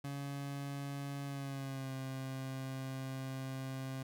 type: tone with pitch glide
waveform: 30% pulse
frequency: 140.5 to 132.61 Hz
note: C#3 to C3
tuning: +24 to +24 cents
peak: -37 dBFS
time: 0.04-4.03 s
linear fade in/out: 5 ms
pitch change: -100 cents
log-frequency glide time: 1.25-1.92 s
effects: none